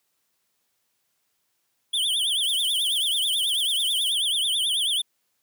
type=tone with vibrato; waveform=square; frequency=3274 Hz; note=G#7; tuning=25 cents flat; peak=-22 dBFS; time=1.93-5.02 s; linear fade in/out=10 ms; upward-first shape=triangle; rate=9.2 Hz; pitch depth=200 cents each way
type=noise with tremolo; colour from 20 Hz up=violet; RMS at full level=-37 dBFS; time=2.43-4.13 s; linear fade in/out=10 ms; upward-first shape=sine; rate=19 Hz; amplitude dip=70%
effects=white hiss -73 dBFS RMS until 5.42 s + high-pass 80 Hz 12 dB/octave

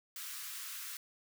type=high-pass noise; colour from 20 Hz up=white; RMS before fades=-44 dBFS; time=0.16-0.97 s; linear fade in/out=2 ms; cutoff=1100 Hz; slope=48 dB/octave; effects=none

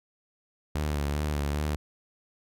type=tone with vibrato; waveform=sawtooth; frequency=73.5 Hz; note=D2; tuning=2 cents sharp; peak=-23 dBFS; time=0.75-1.76 s; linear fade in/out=5 ms; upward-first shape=sine; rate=2.5 Hz; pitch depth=46 cents each way; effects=none

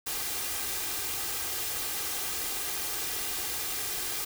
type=noise with comb filter; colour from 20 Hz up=white; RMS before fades=-33 dBFS; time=0.06-4.25 s; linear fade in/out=10 ms; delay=2.5 ms; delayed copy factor=+0.55; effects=none

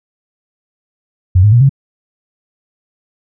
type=tone with pitch steps; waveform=sine; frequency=91.8 / 104.84 / 119.74 / 136.75 Hz; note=F#2 / G#2 / A#2 / C#3; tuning=-13 / +17 / +47 / -23 cents; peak=-4 dBFS; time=1.35-1.694 s; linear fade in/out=10 ms; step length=86 ms; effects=none

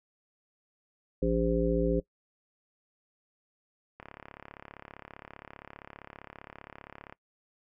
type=harmonic tone; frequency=57.2 Hz; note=A#1; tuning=32 cents flat; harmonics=1 / 3 / 5 / 7 / 9; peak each=-31 / -31 / -31 / -31 / -31 dBFS; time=1.22-2 s; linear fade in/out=5 ms
type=click train; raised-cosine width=0.5 ms; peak=-29 dBFS; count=111; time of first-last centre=4-7.125 s; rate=35.2 Hz
effects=noise-tail reverb RT60 0.1 s tail -20 dB re dry

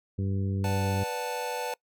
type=harmonic tone; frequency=97.3 Hz; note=G2; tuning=12 cents flat; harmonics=1 / 2 / 3 / 4 / 5; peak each=-27 / -33 / -40 / -41 / -46 dBFS; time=0.18-1.04 s; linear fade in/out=10 ms
type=chord; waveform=square; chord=B minor seventh; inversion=none; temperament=equal; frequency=493.9 / 587.3 / 740 / 880 Hz; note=B4 / D5 / F#5 / A5; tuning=0 / 0 / 0 / 0 cents; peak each=-35 / -40 / -40 / -35 dBFS; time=0.64-1.74 s; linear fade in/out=2 ms
effects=noise-tail reverb RT60 0.1 s tail -24 dB re dry

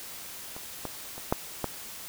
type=clicks; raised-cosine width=1 ms; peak=-27 / -19 / -27 / -9 / -14 dBFS; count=5; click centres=0.565 / 0.853 / 1.18 / 1.325 / 1.643 s; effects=white hiss -42 dBFS RMS until 2.08 s

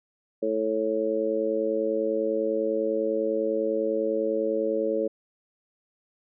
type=harmonic tone; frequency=110 Hz; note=A2; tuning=in tune; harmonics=2 / 3 / 4 / 5; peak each=-35 / -30 / -27 / -27 dBFS; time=0.42-5.08 s; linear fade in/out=10 ms; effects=none

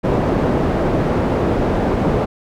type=low-pass noise; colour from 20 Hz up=white; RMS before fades=-17 dBFS; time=0.03-2.26 s; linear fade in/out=20 ms; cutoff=500 Hz; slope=12 dB/octave; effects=none

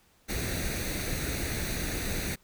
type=noise with comb filter; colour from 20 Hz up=pink; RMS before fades=-32 dBFS; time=0.28-2.36 s; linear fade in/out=20 ms; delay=0.48 ms; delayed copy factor=+0.65; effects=pink hiss -64 dBFS RMS until 2.43 s

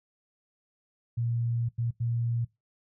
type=tone bursts at uneven times; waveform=sine; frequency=117.6 Hz; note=A#2; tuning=16 cents sharp; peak=-26 dBFS; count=3; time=1.17-1.69 / 1.78-1.91 / 2-2.45 s; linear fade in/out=10 ms; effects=noise-tail reverb RT60 0.2 s tail -20 dB re dry

